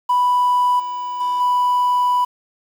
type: tone with level steps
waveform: triangle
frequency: 987.8 Hz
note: B5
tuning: in tune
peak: -10 / -21 / -15 / -11 dBFS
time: 0.09-2.25 s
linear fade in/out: 10 ms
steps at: 0.79 / 1.2 / 1.4 s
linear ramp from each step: 10 ms
effects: tanh soft clip ceiling -9 dBFS + 7-bit